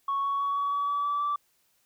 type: tone with pitch steps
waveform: sine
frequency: 1108 / 1115.7 / 1123.5 / 1131.3 / 1139.2 / 1147.1 / 1155.1 / 1163.1 Hz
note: C#6 / C#6 / C#6 / C#6 / C#6 / D6 / D6 / D6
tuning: -1 / +11 / +23 / +35 / +47 / -41 / -29 / -17 cents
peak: -24 dBFS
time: 0.08-1.36 s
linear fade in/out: 5 ms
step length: 160 ms
effects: tanh soft clip ceiling -22 dBFS + white hiss -69 dBFS RMS until 1.85 s